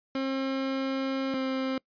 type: tone pair in turn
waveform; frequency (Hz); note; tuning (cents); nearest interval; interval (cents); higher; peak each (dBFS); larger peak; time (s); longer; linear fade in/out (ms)
30% pulse; 267.7 / 263.6; C4 / C4; +40 / +13; unison; 27; first; -25; neither; 0.15-1.34 / 1.34-1.78; first; 2
effects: noise-tail reverb RT60 0.1 s tail -25 dB re dry + resampled to 11025 Hz